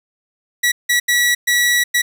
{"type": "tone bursts at uneven times", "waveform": "sawtooth", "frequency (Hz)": 1938, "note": "B6", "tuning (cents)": -33, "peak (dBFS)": -9, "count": 5, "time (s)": [[0.63, 0.72], [0.89, 1], [1.08, 1.35], [1.47, 1.84], [1.94, 2.02]], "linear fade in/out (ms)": 10, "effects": []}